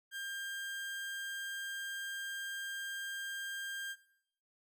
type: tone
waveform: 30% pulse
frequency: 1598 Hz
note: G6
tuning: 33 cents sharp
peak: -37 dBFS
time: 0.11-3.96 s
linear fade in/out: 50 ms
effects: noise-tail reverb RT60 0.7 s tail -17 dB re dry

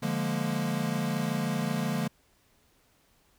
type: chord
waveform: square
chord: Bb dominant seventh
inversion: first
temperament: equal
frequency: 146.83 / 174.61 / 207.7 / 233.1 Hz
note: D3 / F3 / Ab3 / Bb3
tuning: 0 / 0 / 0 / 0 cents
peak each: -34 dBFS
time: 0.02-2.08 s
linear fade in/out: 10 ms
effects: pink hiss -66 dBFS RMS until 3.38 s

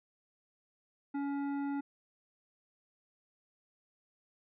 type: tone with hard clipping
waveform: sine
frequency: 281.5 Hz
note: C#4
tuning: 27 cents sharp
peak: -35 dBFS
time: 1.14-1.81 s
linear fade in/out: 10 ms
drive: 11 dB
effects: resampled to 8000 Hz

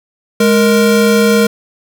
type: tone pair together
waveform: square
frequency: 208.8 / 466.2 Hz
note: G#3 / A#4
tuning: +10 / 0 cents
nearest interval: octave + major second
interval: 1390 cents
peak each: -11 dBFS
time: 0.4-1.47 s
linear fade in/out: 5 ms
effects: none

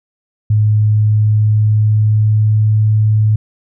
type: tone with pitch glide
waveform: sine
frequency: 106.5 to 107.61 Hz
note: G#2 to A2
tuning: +44 to -38 cents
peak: -8 dBFS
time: 0.5-3.36 s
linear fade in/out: 5 ms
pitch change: +18 cents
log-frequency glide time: 0.7-2.81 s
effects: none

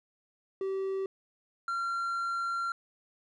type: tone pair in turn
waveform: triangle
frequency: 385.6 / 1374.1 Hz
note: G4 / F6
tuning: -28 / -29 cents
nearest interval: octave + minor seventh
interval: 2199 cents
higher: second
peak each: -28 dBFS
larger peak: neither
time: 0.61-1.06 / 1.68-2.72 s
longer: second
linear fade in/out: 2 ms
effects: resampled to 24000 Hz

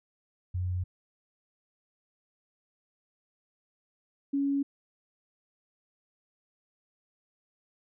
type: tone pair in turn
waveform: sine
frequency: 90.6 / 279.3 Hz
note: F#2 / C#4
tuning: -36 / +13 cents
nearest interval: octave + perfect fifth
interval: 1949 cents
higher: second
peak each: -28 / -25 dBFS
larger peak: second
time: 0.54-0.84 / 4.33-4.63 s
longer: neither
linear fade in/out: 10 ms
effects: none

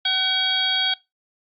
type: harmonic tone with a mistuned harmonic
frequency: 757 Hz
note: F#5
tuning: 39 cents sharp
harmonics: 1 / 2 / 3 / 4 / 5 / 6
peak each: -32 / -28 / -31 / -20 / -30 / -31 dBFS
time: 0.05-0.94 s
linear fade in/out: 5 ms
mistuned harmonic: 4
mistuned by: +140 cents
effects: noise-tail reverb RT60 0.2 s tail -20 dB re dry + Opus 48 kbps

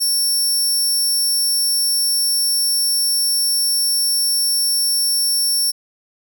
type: tone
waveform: 20% pulse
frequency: 5450 Hz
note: F8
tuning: 43 cents flat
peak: -10 dBFS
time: 0-5.72 s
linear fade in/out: 20 ms
effects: none

